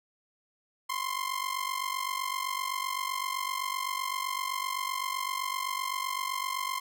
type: ring-modulated tone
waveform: sawtooth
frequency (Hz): 1051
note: C6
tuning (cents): +7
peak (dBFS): -24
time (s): 0.89-6.8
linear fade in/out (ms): 10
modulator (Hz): 23.9
effects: none